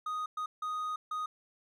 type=tone bursts at uneven times; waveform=triangle; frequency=1244.5 Hz; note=D#6; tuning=in tune; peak=-31 dBFS; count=4; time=0.06-0.26 / 0.37-0.46 / 0.62-0.96 / 1.11-1.26 s; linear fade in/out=5 ms; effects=none